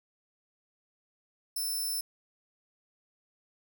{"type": "tone", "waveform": "5% pulse", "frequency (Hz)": 5300, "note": "E8", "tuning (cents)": 9, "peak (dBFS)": -25, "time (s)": [1.56, 2.01], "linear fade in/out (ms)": 5, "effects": []}